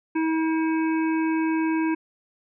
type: harmonic tone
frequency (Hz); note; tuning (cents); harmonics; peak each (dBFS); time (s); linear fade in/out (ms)
320.8; E4; -47; 1 / 3 / 5 / 7 / 8; -21 / -31 / -35 / -38 / -39; 0.15-1.95; 10
effects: none